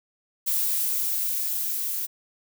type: noise with level ramp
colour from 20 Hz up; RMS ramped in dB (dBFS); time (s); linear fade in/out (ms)
violet; -24 to -29; 0.46-2.07; 20
effects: none

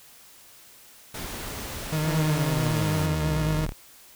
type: noise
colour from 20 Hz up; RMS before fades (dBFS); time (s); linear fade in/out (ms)
pink; -35; 1.14-3.06; 5
type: tone with vibrato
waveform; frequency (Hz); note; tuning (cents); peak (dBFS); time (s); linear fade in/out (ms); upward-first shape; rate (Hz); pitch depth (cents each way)
40% pulse; 154.6; D#3; -11; -23; 1.92-3.66; 10; sine; 9; 30
type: linear sweep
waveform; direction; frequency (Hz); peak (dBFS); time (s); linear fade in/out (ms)
sawtooth; down; 172 to 31.69; -24; 2.04-3.74; 50
effects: white hiss -51 dBFS RMS until 4.15 s

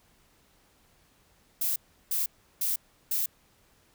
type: noise bursts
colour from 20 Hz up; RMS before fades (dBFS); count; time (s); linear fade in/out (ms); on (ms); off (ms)
violet; -28; 4; 1.61-3.26; 5; 150; 350
effects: pink hiss -64 dBFS RMS until 3.94 s

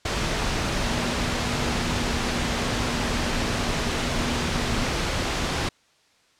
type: tone in noise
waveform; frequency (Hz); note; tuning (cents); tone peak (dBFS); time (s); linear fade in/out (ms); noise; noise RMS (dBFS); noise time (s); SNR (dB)
sine; 240.2; B3; -48; -32; 0.82-4.84; 5; pink; -25; 0.05-5.69; -10
effects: white hiss -61 dBFS RMS until 6.39 s + low-pass 6000 Hz 12 dB/octave

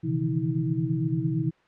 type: tone cluster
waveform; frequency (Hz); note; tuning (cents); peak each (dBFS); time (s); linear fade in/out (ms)
sine; 125.7 / 140.3 / 157.5 / 166.4 / 320.8; B2 / C#3 / D#3 / E3 / E4; +31 / +21 / +21 / +17 / -47; -30; 0.03-1.51; 20
effects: white hiss -61 dBFS RMS until 1.67 s + low-pass 2000 Hz 12 dB/octave

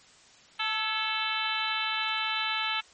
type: harmonic tone with a mistuned harmonic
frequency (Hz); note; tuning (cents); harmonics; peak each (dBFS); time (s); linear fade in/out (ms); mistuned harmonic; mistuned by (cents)
440; A4; 0; 2 / 3 / 4 / 5 / 6 / 7 / 8 / 9; -36 / -34 / -37 / -36 / -34 / -34 / -38 / -37; 0.59-2.81; 10; 4; -62
effects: white hiss -56 dBFS RMS until 2.93 s + MP3 32 kbps

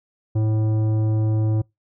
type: tone with tanh clipping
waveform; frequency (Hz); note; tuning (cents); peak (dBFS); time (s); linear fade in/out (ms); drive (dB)
sine; 108.9; A2; -17; -19; 0.35-1.62; 10; 12
effects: noise-tail reverb RT60 0.2 s tail -26 dB re dry

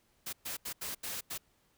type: noise bursts at uneven times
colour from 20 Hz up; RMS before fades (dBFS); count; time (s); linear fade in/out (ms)
white; -39; 6; 0.26-0.33 / 0.45-0.57 / 0.65-0.73 / 0.81-0.95 / 1.03-1.21 / 1.3-1.38; 10
effects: pink hiss -71 dBFS RMS until 1.77 s

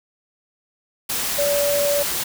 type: tone in noise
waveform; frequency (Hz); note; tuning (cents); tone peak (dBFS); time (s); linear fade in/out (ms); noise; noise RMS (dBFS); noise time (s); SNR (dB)
sine; 575; D5; -37; -18; 1.38-2.03; 10; white; -24; 1.09-2.24; +3
effects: none

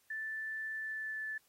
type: tone with pitch glide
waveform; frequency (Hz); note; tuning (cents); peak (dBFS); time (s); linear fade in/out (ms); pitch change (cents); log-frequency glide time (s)
sine; 1760 to 1745.8; A6 to A6; 0 to -14; -37; 0.1-1.38; 5; -14; 0.75-1.25
effects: white hiss -71 dBFS RMS until 1.48 s + AAC 48 kbps

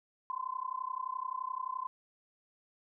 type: tone with amplitude modulation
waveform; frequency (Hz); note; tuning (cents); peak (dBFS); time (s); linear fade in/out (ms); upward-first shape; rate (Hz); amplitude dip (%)
sine; 1028; C6; -31; -31; 0.3-1.87; 0; sine; 31.6; 95
effects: none

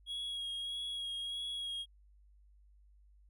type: tone with vibrato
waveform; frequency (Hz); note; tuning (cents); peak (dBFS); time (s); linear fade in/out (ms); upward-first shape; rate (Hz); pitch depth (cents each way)
triangle; 3307; G#7; -8; -36; 0.06-1.86; 50; sine; 1.6; 21
effects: added 50 Hz sine -60 dBFS peak until 3.29 s

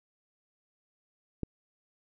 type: click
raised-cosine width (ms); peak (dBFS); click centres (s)
3; -19; 1.433
effects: none

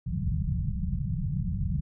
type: low-pass noise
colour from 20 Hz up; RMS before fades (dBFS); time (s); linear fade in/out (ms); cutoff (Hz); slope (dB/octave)
white; -29; 0.06-1.81; 10; 190; 96
effects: none

